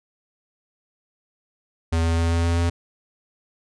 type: tone with pitch steps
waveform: square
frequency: 82.41 / 82.98 / 83.56 / 84.14 / 84.73 / 85.32 Hz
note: E2 / E2 / E2 / E2 / E2 / F2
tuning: 0 / +12 / +24 / +36 / +48 / -40 cents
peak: -19 dBFS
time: 1.92-2.7 s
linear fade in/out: 10 ms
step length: 130 ms
effects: resampled to 22050 Hz